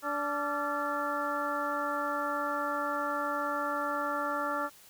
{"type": "harmonic tone with a mistuned harmonic", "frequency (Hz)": 290.5, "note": "D4", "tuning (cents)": -19, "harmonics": [1, 2, 3, 4, 5, 6], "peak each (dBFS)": [-39, -36, -38, -36, -34, -41], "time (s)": [0.02, 4.7], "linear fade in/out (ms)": 50, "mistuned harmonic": 5, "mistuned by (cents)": -100, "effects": ["white hiss -56 dBFS RMS until 4.89 s"]}